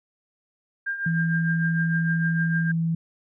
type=tone with tremolo; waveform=sine; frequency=1600 Hz; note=G6; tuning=35 cents sharp; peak=-23 dBFS; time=0.86-2.72 s; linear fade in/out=10 ms; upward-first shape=triangle; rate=6.6 Hz; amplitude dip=70%
type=tone; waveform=sine; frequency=164.81 Hz; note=E3; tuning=in tune; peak=-21 dBFS; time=1.06-2.95 s; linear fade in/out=5 ms
effects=none